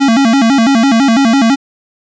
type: tone with vibrato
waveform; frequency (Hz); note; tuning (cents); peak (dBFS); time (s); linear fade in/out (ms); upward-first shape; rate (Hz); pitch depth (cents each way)
square; 250; B3; +21; -7; 0-1.56; 20; square; 6; 170
effects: resampled to 16000 Hz